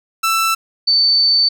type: tone pair in turn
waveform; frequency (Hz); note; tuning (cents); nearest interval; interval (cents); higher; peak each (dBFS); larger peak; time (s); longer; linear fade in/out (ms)
sawtooth / sine; 1328 / 4537; E6 / C#8; +12 / +39; octave + major sixth; 2127; second; -10 / -10; neither; 0.23-0.55 / 0.87-1.49; second; 10
effects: none